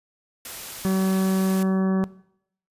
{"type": "noise", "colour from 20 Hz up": "white", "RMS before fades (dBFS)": -36, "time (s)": [0.45, 1.63], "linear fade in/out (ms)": 2}
{"type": "harmonic tone", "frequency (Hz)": 190, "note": "F#3", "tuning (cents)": 46, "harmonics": [1, 2, 3, 4, 5, 6, 7, 8, 9], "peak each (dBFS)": [-20, -28, -35, -39, -42, -37, -47, -47, -41], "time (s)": [0.85, 2.04], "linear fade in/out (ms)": 0}
{"effects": ["noise-tail reverb RT60 0.7 s tail -19 dB re dry", "resampled to 32000 Hz"]}